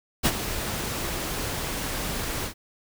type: noise with ADSR envelope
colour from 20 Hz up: pink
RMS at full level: -19 dBFS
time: 0.23-2.54 s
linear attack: 29 ms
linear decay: 51 ms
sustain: -11 dB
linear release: 91 ms
effects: none